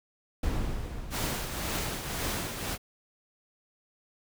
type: noise with exponential decay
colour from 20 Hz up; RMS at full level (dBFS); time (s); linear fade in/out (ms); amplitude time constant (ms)
brown; -26; 0.43-2.5; 5; 450
type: noise with tremolo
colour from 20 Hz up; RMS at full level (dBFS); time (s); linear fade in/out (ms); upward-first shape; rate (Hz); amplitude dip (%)
pink; -31; 1.1-2.78; 50; triangle; 1.9; 55
effects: none